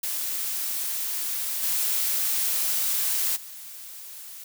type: noise with level steps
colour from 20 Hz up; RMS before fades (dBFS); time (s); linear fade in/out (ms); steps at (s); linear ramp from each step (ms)
blue; -29 / -25 / -41; 0.03-4.44; 5; 1.62 / 3.35; 20
effects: none